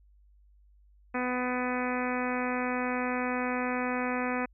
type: harmonic tone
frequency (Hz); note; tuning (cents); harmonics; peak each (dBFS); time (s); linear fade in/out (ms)
249.9; B3; +21; 1 / 2 / 3 / 4 / 5 / 6 / 7 / 8 / 9 / 10; -32 / -35 / -37 / -38 / -39 / -40 / -40 / -41 / -42 / -42; 1.14-4.46; 10
effects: added 50 Hz sine -57 dBFS peak until 4.53 s